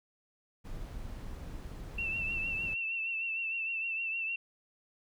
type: noise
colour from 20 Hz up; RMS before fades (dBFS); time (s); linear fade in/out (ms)
brown; -42; 0.64-2.75; 20
type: tone with vibrato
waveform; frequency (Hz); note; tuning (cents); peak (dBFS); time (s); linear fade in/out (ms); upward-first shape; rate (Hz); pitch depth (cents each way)
sine; 2686; E7; +32; -32; 1.98-4.36; 5; triangle; 6.5; 50
effects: none